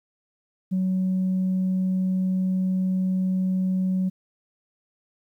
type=tone; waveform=sine; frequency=186.5 Hz; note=F#3; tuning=14 cents sharp; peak=-19 dBFS; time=0.71-4.1 s; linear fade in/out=20 ms; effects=tanh soft clip ceiling -18 dBFS + 10-bit